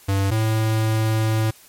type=tone pair in turn; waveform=square; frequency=98 / 110.25 Hz; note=G2 / A2; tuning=0 / +4 cents; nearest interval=major second; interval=204 cents; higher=second; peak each=-18 dBFS; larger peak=neither; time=0.08-0.31 / 0.31-1.51 s; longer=second; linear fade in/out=10 ms; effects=white hiss -49 dBFS RMS until 1.68 s + MP3 64 kbps